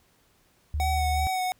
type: tone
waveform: sine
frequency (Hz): 74.8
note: D2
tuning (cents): +32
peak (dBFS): -25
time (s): 0.74-1.27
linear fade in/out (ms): 0
type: tone with vibrato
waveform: square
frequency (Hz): 746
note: F#5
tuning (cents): +14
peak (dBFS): -26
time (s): 0.8-1.52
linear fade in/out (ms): 0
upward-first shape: sine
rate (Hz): 2.7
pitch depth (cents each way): 24
effects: pink hiss -64 dBFS RMS until 1.59 s